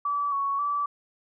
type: tone with pitch steps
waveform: sine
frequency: 1152 / 1113 / 1156 Hz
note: D6 / C#6 / D6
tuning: -34 / +7 / -28 cents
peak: -24 dBFS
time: 0.05-0.86 s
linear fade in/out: 5 ms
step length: 270 ms
effects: none